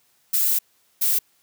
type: noise bursts at uneven times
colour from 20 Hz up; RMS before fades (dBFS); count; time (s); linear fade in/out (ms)
violet; -20; 2; 0.33-0.59 / 1.01-1.19; 10
effects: white hiss -63 dBFS RMS until 1.42 s + high-pass 80 Hz 12 dB/octave